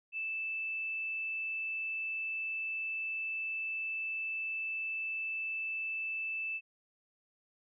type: tone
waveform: sine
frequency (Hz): 2637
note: E7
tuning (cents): 0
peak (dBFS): -34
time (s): 0.12-6.61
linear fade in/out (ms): 50
effects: none